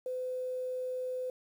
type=tone; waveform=sine; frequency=508 Hz; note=B4; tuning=49 cents sharp; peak=-33 dBFS; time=0.06-1.3 s; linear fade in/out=2 ms; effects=10-bit